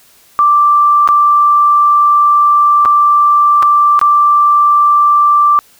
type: tone with dropouts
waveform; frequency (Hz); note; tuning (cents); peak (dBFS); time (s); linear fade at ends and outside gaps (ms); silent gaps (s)
sine; 1174.7; D6; 0; -5; 0.39-5.59; 0; 1.076-1.088 / 2.851-2.857 / 3.625-3.629 / 3.992-4.014
effects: white hiss -46 dBFS RMS until 5.79 s

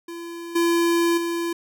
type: tone with level steps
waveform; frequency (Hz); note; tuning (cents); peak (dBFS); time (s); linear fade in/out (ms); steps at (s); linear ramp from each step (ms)
square; 339.4; F4; -49; -33 / -18 / -24; 0.08-1.53; 5; 0.55 / 1.17; 10
effects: none

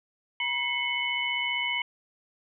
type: tone cluster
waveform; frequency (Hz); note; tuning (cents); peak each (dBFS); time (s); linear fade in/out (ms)
sine; 961 / 2054 / 2189 / 2995; B5 / C7 / C#7 / F#7; -48 / -33 / -22 / +20; -35 / -36 / -29 / -31; 0.4-1.82; 2
effects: none

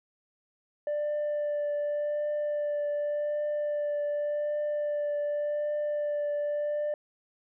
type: tone with vibrato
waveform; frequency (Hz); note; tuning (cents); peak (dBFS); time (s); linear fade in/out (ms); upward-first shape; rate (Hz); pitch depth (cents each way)
sine; 590; D5; +8; -25; 0.87-6.94; 2; triangle; 0.87; 15
effects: tanh soft clip ceiling -26 dBFS

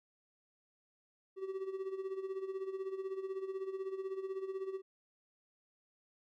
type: tone with tremolo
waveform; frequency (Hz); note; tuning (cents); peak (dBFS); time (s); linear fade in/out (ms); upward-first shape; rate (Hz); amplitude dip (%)
triangle; 383.6; G4; -37; -33; 1.36-4.82; 50; sine; 16; 70
effects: none

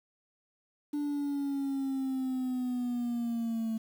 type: linear sweep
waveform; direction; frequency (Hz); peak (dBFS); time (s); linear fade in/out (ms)
sine; down; 293.7 to 221.7; -27; 0.93-3.78; 10
effects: tanh soft clip ceiling -29 dBFS + 9-bit

